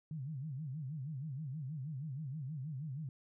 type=tone with vibrato; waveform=sine; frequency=143.1 Hz; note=D3; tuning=45 cents flat; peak=-39 dBFS; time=0.11-3.09 s; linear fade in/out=2 ms; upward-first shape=sine; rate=6.3 Hz; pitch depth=210 cents each way; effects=none